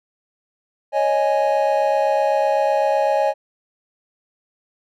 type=chord; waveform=triangle; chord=C# suspended second; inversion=none; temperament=equal; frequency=554.4 / 622.3 / 830.6 Hz; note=C#5 / D#5 / G#5; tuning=0 / 0 / 0 cents; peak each=-18 dBFS; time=0.92-3.34 s; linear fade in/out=50 ms; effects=none